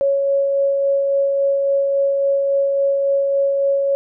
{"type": "tone with tremolo", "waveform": "sine", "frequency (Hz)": 554.4, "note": "C#5", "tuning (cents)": 0, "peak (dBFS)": -13, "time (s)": [0.01, 3.95], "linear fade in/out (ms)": 0, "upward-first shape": "sine", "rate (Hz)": 3.6, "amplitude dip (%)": 25, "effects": []}